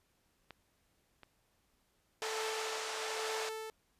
clicks, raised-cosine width 0.3 ms, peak -32 / -36 dBFS, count 2, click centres 0.507 / 1.233 s
pink band-pass noise, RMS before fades -41 dBFS, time 2.22-3.49 s, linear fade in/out 0 ms, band 560 to 7800 Hz, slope 24 dB/octave
sawtooth tone with tremolo, 440 Hz, A4, in tune, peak -33 dBFS, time 2.22-3.7 s, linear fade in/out 0 ms, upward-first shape triangle, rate 1.1 Hz, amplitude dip 65%
effects pink hiss -75 dBFS RMS until 3.99 s + resampled to 32000 Hz

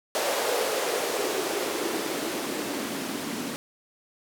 blue noise with band-pass filter sweep, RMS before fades -29 dBFS, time 0.15-3.56 s, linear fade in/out 0 ms, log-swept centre 550 to 230 Hz, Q 3.3, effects none

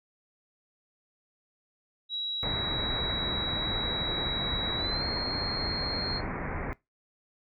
sine tone with pitch glide, 3878 to 4229 Hz, B7 to C8, -32 to +18 cents, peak -30 dBFS, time 2.09-6.22 s, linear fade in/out 50 ms, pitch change +150 cents, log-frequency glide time 4.76-5.05 s
pink low-pass noise, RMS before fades -34 dBFS, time 2.43-6.73 s, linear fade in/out 0 ms, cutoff 2300 Hz, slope 96 dB/octave
effects noise-tail reverb RT60 0.2 s tail -21 dB re dry

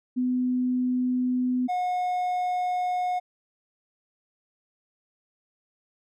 sine / triangle tone pair in turn, 251.3 / 724.5 Hz, B3 / F#5, +30 / -37 cents, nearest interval octave + tritone, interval 1833 cents, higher second, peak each -22 dBFS, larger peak neither, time 0.16-1.68 / 1.68-3.2 s, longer neither, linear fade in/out 20 ms, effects none

